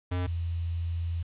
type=tone pair in turn; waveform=square / sine; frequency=89.9 / 84.46 Hz; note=F#2 / E2; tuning=-49 / +43 cents; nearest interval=minor second; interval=108 cents; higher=first; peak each=-28 dBFS; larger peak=neither; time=0.11-0.27 / 0.27-1.23 s; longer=second; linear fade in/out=10 ms; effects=resampled to 8000 Hz + 9-bit